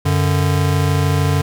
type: tone pair together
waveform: square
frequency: 92.97 / 146.1 Hz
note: F#2 / D3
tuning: +9 / -9 cents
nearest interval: minor sixth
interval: 782 cents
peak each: -17 dBFS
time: 0.05-1.42 s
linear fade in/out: 10 ms
effects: none